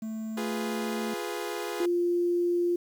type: tone with pitch glide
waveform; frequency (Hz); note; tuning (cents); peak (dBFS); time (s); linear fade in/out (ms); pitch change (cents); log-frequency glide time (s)
triangle; 220 to 221.4; A3 to A3; 0 to +11; -30; 0.02-1.14; 5; +11; 0.4-0.83
type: chord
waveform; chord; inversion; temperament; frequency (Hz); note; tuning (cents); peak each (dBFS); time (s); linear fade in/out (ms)
sawtooth; F diminished; none; equal; 349.2 / 415.3 / 493.9; F4 / Ab4 / Cb5; 0 / 0 / 0; -32 / -31 / -34; 0.37-1.86; 5
type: tone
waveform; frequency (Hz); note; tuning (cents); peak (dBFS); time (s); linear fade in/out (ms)
sine; 349.2; F4; 0; -23; 1.8-2.76; 5
effects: 9-bit